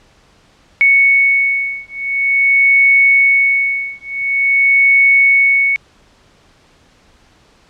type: beating tone pair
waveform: sine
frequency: 2217 / 2217.47 Hz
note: C#7 / C#7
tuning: 0 / 0 cents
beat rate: 0.47 Hz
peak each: -12 dBFS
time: 0.81-5.76 s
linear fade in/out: 0 ms
effects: pink hiss -50 dBFS RMS until 7.69 s + low-pass 6000 Hz 12 dB/octave